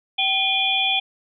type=tone cluster; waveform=sine; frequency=771 / 2422 / 3158 / 3416 Hz; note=G5 / D#7 / G7 / G#7; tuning=-29 / -47 / +12 / +48 cents; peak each=-26 / -23 / -24 / -22 dBFS; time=0.18-1 s; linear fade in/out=10 ms; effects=none